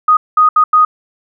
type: tone bursts at uneven times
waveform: sine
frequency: 1244.5 Hz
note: D#6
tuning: in tune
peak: -5 dBFS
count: 4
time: 0.08-0.17 / 0.37-0.49 / 0.56-0.64 / 0.73-0.85 s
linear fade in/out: 5 ms
effects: none